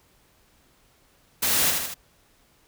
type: noise with echo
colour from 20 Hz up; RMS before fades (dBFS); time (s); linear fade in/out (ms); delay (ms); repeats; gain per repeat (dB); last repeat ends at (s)
white; -23; 1.42-1.71; 10; 78; 3; -4; 1.944
effects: pink hiss -61 dBFS RMS until 2.67 s